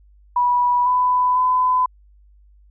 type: tone with pitch steps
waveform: sine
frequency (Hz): 978 / 998 / 1009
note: B5 / B5 / B5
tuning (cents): -17 / +18 / +37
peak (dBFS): -14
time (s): 0.36-1.86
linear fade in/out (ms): 5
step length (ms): 500
effects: added 50 Hz sine -48 dBFS peak until 2.7 s